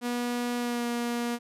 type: tone with pitch glide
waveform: sawtooth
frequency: 242.2 to 238.2 Hz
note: B3 to A#3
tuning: -34 to +38 cents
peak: -24 dBFS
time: 0.01-1.39 s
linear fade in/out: 50 ms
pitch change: -28 cents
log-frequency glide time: 0.57-0.86 s
effects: resampled to 32000 Hz